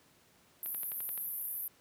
white band-pass noise, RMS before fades -39 dBFS, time 0.63-1.68 s, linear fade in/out 2 ms, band 11000 to 14000 Hz, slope 96 dB/octave
click train, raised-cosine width 0.3 ms, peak -32 dBFS, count 7, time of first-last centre 0.66-1.177 s, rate 11.6 Hz
effects pink hiss -65 dBFS RMS until 1.8 s + high-pass 100 Hz 12 dB/octave

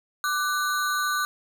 square ring-modulated tone, 1338 Hz, E6, 25 cents sharp, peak -21 dBFS, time 0.24-1.25 s, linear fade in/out 0 ms, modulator 157 Hz, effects none

